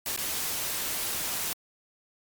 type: noise with dropouts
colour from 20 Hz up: white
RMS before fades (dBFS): -31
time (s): 0.06-1.53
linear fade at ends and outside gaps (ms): 1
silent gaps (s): 0.163-0.175
effects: MP3 96 kbps